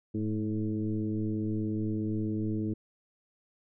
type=tone with frequency modulation; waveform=sine; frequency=214.4 Hz; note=A3; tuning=45 cents flat; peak=-28 dBFS; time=0.14-2.74 s; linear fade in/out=10 ms; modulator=108 Hz; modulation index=1.4; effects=none